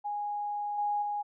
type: tone with level steps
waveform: sine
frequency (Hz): 826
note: G#5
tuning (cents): -10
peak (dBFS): -31 / -27 / -30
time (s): 0.04-1.23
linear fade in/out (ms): 20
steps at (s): 0.78 / 1.02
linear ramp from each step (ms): 5
effects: none